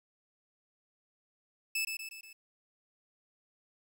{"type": "tone with echo", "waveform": "sawtooth", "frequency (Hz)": 2621, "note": "E7", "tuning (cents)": -11, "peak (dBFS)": -27, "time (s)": [1.75, 1.85], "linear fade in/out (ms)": 5, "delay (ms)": 120, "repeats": 4, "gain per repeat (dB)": -5, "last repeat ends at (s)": 2.33, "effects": ["11-bit"]}